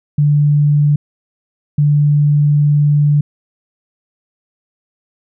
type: tone pair in turn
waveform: sine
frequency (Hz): 146.83 / 146.83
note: D3 / D3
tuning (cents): 0 / 0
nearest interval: unison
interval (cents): 0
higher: neither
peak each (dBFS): -8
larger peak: neither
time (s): 0.18-0.96 / 1.78-3.21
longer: second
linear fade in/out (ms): 5
effects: none